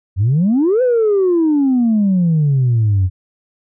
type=exponential two-way sweep; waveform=sine; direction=up then down; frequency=89.1 to 517 to 89.1 Hz; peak=-9 dBFS; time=0.16-3.1 s; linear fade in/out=50 ms; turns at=0.82 s; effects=tanh soft clip ceiling -8 dBFS